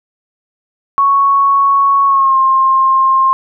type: tone with pitch glide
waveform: sine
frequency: 1108.7 to 1061.7 Hz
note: C#6 to C6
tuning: 0 to +25 cents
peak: -7 dBFS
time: 0.98-3.33 s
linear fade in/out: 0 ms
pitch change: -75 cents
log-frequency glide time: 2.06-2.37 s
effects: none